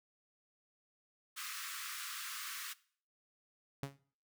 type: high-pass noise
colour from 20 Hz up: pink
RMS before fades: -44 dBFS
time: 1.36-2.74 s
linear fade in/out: 20 ms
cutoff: 1100 Hz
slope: 96 dB/octave
type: tone with exponential decay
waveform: sawtooth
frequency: 138.59 Hz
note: C#3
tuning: in tune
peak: -31 dBFS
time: 3.83-3.99 s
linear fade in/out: 0 ms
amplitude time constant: 33 ms
effects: noise-tail reverb RT60 0.5 s tail -20 dB re dry